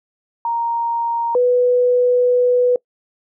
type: tone pair in turn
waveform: sine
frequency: 932.3 / 493.9 Hz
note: A#5 / B4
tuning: 0 / 0 cents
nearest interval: major seventh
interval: 1100 cents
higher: first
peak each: -17 / -11 dBFS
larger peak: second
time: 0.45-1.35 / 1.35-2.76 s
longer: second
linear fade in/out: 2 ms
effects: noise-tail reverb RT60 0.1 s tail -24 dB re dry